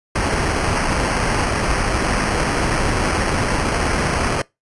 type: noise with sample-and-hold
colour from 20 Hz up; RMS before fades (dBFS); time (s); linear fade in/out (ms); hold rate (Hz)
pink; -19; 0.15-4.42; 5; 3675
effects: noise-tail reverb RT60 0.2 s tail -23 dB re dry + resampled to 24000 Hz